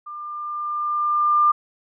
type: tone with level ramp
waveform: sine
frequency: 1197 Hz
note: D6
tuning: 33 cents sharp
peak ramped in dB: -32 to -12 dBFS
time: 0.06-1.52 s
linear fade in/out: 10 ms
effects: none